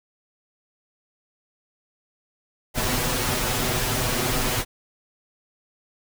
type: noise with comb filter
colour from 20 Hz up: pink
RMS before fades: -24 dBFS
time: 2.74-4.65 s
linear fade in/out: 50 ms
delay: 8 ms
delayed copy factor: +0.95
effects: none